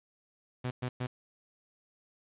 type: tone bursts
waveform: sawtooth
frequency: 125.5 Hz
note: B2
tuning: 28 cents sharp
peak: -28 dBFS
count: 3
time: 0.64-1.07 s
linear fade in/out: 10 ms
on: 70 ms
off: 110 ms
effects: resampled to 8000 Hz + 9-bit